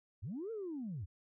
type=linear two-way sweep; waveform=sine; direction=up then down; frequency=75 to 465.5 to 75 Hz; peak=-38 dBFS; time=0.22-1.06 s; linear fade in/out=20 ms; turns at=0.51 s; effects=tanh soft clip ceiling -35 dBFS